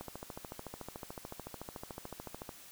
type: click train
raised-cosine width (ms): 1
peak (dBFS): -28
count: 35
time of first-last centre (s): 0.01-2.492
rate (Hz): 13.7
effects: white hiss -54 dBFS RMS until 2.71 s